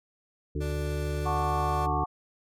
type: harmonic tone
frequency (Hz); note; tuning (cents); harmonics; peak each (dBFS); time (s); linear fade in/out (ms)
73.42; D2; 0; 1 / 2 / 4 / 5 / 6; -30 / -33 / -36 / -37 / -38; 0.55-2.04; 5
type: tone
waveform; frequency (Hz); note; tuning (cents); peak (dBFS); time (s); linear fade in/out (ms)
30% pulse; 293.7; D4; 0; -31; 0.6-1.87; 20
type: chord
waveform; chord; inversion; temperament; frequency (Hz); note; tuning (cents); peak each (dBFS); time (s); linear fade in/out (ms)
sine; D major seventh; first; just; 734.2 / 881 / 1101.2 / 1174.7; F#5 / A5 / C#6 / D6; -14 / +2 / -12 / 0; -30 / -33 / -31 / -35; 1.25-2.06; 20
effects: MP3 64 kbps